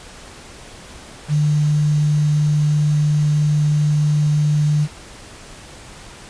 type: tone with quantisation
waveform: sine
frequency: 149.5 Hz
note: D3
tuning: 31 cents sharp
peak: -13 dBFS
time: 1.28-4.88 s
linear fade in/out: 50 ms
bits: 6
effects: pink hiss -39 dBFS RMS until 6.29 s + resampled to 22050 Hz